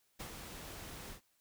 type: noise with ADSR envelope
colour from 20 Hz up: pink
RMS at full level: -44 dBFS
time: 0.19-1.21 s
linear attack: 14 ms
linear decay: 73 ms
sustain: -4 dB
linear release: 99 ms
effects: white hiss -75 dBFS RMS until 1.4 s